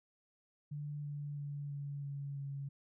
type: tone with pitch steps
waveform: sine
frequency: 146.83 / 145.31 / 143.81 / 142.32 / 140.85 / 139.39 Hz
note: D3 / D3 / D3 / C#3 / C#3 / C#3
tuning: 0 / -18 / -36 / +46 / +28 / +10 cents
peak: -39 dBFS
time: 0.71-2.69 s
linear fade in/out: 10 ms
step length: 330 ms
effects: none